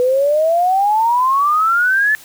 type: exponential sweep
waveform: sine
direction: up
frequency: 489.9 to 1760 Hz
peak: -11 dBFS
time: 0-2.15 s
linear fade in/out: 0 ms
effects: white hiss -41 dBFS RMS until 2.24 s